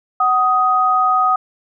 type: tone pair together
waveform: sine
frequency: 749 / 1249.9 Hz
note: F#5 / D#6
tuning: +21 / +7 cents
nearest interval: major sixth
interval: 886 cents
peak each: -17 / -13 dBFS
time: 0.2-1.36 s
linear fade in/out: 5 ms
effects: none